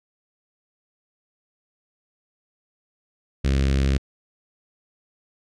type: tone with notch filter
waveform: sawtooth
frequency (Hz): 67.7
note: C#2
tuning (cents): -40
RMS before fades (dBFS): -20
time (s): 3.44-3.98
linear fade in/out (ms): 10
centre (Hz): 880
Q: 0.65
effects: low-pass 6000 Hz 12 dB/octave